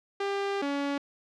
sawtooth tone pair in turn, 397.9 / 282.5 Hz, G4 / C#4, +26 / +33 cents, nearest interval tritone, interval 593 cents, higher first, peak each -24 dBFS, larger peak neither, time 0.2-0.62 / 0.62-0.98 s, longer first, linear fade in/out 5 ms, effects low-pass 4000 Hz 12 dB/octave

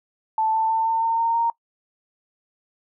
sine tone with pitch steps, 880 / 887.7 / 895.4 / 903.2 / 911 / 919 / 927 Hz, A5 / A5 / A5 / A5 / A#5 / A#5 / A#5, 0 / +15 / +30 / +45 / -40 / -25 / -10 cents, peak -18 dBFS, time 0.38-1.5 s, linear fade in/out 2 ms, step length 160 ms, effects noise-tail reverb RT60 0.1 s tail -22 dB re dry

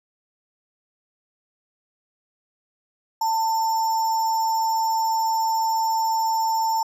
sine tone with sample-and-hold, 893 Hz, A5, 25 cents sharp, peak -19 dBFS, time 3.21-6.83 s, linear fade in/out 5 ms, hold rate 6300 Hz, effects low-pass 12000 Hz 12 dB/octave

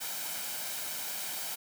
white noise with comb filter, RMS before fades -37 dBFS, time 0-1.56 s, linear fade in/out 20 ms, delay 1.3 ms, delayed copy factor +0.5, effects high-pass 200 Hz 12 dB/octave

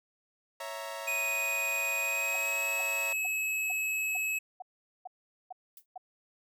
sawtooth chord, A# diminished, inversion first, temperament equal, 554.4 / 659.3 / 932.3 Hz, C#5 / E5 / A#5, 0 / 0 / 0 cents, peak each -38 dBFS, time 0.6-3.13 s, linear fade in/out 5 ms
square tone with pitch glide, 2489 to 2577 Hz, D#7 to E7, 0 to -40 cents, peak -30 dBFS, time 1.07-4.39 s, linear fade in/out 10 ms, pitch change +60 cents, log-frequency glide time 2.01-2.69 s
sine tone bursts, 740 Hz, F#5, in tune, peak -38 dBFS, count 9, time 2.34-5.978 s, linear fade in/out 5 ms, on 22 ms, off 430 ms
violet noise with exponential decay, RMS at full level -45 dBFS, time 5.77-5.86 s, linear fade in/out 2 ms, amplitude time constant 18 ms
effects none

